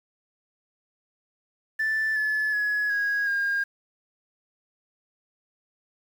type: tone with pitch steps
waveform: sine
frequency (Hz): 1760 / 1722.8 / 1686.4 / 1650.7 / 1615.8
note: A6 / A6 / G#6 / G#6 / G#6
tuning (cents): 0 / -37 / +26 / -11 / -48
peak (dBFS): -21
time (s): 1.79-3.64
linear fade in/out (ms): 10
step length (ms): 370
effects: tanh soft clip ceiling -20 dBFS + 8-bit